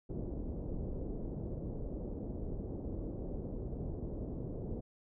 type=low-pass noise; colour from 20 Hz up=pink; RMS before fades=-40 dBFS; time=0.09-4.81 s; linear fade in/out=10 ms; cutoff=510 Hz; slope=24 dB/octave; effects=none